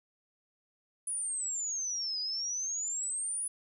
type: exponential two-way sweep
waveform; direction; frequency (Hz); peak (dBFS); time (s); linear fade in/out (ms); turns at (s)
sine; down then up; 9956 to 4914 to 9956; -32; 1.07-3.48; 5; 2.2
effects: none